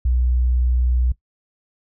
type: tone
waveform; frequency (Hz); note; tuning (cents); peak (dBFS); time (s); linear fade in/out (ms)
sine; 61.74; B1; 0; -15; 0.05-1.12; 5
effects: noise-tail reverb RT60 0.1 s tail -18 dB re dry